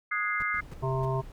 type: chord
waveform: sine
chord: Ab dominant seventh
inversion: second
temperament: equal with one note detuned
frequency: 1244.5 / 1456.2 / 1661.2 / 2093 Hz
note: Eb6 / Gb6 / Ab6 / C7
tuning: 0 / -28 / 0 / 0 cents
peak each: -32 / -35 / -34 / -30 dBFS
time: 0.11-0.61 s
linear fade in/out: 10 ms
type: noise bursts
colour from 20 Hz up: brown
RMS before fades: -39 dBFS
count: 3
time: 0.4-1.052 s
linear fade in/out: 2 ms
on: 24 ms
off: 290 ms
type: noise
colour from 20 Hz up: brown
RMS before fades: -44 dBFS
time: 0.54-1.32 s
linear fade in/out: 2 ms
type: harmonic tone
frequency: 132 Hz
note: C3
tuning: 16 cents sharp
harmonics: 1 / 3 / 5 / 7 / 8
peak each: -28 / -33 / -35 / -36 / -37 dBFS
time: 0.82-1.22 s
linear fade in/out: 20 ms
effects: none